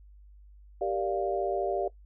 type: chord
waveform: sine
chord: G minor seventh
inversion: none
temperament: equal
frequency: 392 / 466.2 / 587.3 / 698.5 Hz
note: G4 / Bb4 / D5 / F5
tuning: 0 / 0 / 0 / 0 cents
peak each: -31 / -35 / -32 / -32 dBFS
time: 0.81-1.88 s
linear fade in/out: 5 ms
effects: noise-tail reverb RT60 0.1 s tail -18 dB re dry + added 50 Hz sine -50 dBFS peak until 2.05 s